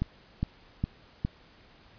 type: click train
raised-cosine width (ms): 5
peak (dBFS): -15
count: 4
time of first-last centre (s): 0.02-1.25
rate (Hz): 2.44
effects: pink hiss -57 dBFS RMS until 1.98 s + resampled to 11025 Hz